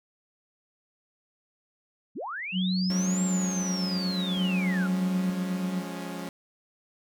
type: linear two-way sweep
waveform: sine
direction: up then down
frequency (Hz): 138.59 to 7540 to 1321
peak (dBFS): -32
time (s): 2.15-4.88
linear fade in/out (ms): 20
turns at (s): 3.23
type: tone with tremolo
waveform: sine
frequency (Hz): 185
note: F#3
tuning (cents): 0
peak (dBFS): -24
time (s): 2.52-5.84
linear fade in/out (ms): 50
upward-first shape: square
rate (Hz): 0.54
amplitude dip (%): 35
type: chord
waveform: sawtooth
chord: Db major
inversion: first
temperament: equal with one note detuned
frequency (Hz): 176.75 / 207.7 / 277.2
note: F3 / Ab3 / Db4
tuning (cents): +21 / 0 / 0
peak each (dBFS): -33 / -36 / -35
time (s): 2.9-6.29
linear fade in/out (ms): 0
effects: none